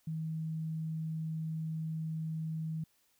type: tone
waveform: sine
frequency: 159.4 Hz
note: D#3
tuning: 42 cents sharp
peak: -34 dBFS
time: 0.07-2.84 s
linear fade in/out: 5 ms
effects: white hiss -72 dBFS RMS until 3.19 s